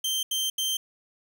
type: tone bursts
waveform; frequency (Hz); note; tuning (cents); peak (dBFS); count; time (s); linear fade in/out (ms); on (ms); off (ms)
sawtooth; 3136; G7; 0; -22; 3; 0.04-0.77; 5; 190; 80
effects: none